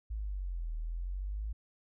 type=exponential two-way sweep; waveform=sine; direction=down then up; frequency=55 to 39.08 to 55 Hz; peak=-34 dBFS; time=0.1-1.53 s; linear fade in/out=10 ms; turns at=0.76 s; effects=none